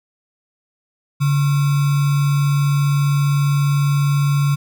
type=tone with sample-and-hold; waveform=sine; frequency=142.6 Hz; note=C#3; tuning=49 cents sharp; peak=-13 dBFS; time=1.2-4.56 s; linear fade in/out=20 ms; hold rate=1225 Hz; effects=none